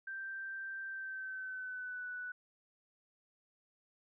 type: tone with pitch glide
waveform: sine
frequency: 1568 to 1484.3 Hz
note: G6 to F#6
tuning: 0 to +5 cents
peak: -40 dBFS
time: 0.07-2.32 s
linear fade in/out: 5 ms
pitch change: -95 cents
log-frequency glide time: 0.87-2.07 s
effects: none